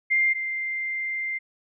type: tone pair in turn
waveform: sine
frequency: 2104 / 2093 Hz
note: C7 / C7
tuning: +9 / 0 cents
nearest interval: unison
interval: 9 cents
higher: first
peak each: -18 / -26 dBFS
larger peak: first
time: 0.1-0.34 / 0.34-1.39 s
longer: second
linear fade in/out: 20 ms
effects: none